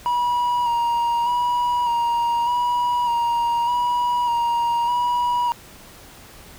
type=tone with vibrato; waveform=triangle; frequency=956 Hz; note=A#5; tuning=43 cents sharp; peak=-16 dBFS; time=0.06-5.52 s; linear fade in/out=0 ms; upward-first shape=square; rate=0.83 Hz; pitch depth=24 cents each way; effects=pink hiss -44 dBFS RMS until 6.58 s